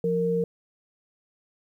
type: tone pair together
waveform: sine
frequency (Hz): 174.61 / 462.4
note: F3 / A#4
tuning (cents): 0 / -14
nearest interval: octave + perfect fourth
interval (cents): 1686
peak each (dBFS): -27 / -23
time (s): 0.04-0.44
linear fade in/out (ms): 2
effects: 10-bit